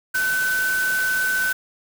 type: tone in noise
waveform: sine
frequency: 1515 Hz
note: F#6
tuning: 40 cents sharp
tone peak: -19 dBFS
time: 0.14-1.53 s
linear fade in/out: 10 ms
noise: white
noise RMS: -30 dBFS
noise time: 0.14-1.53 s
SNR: +8 dB
effects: none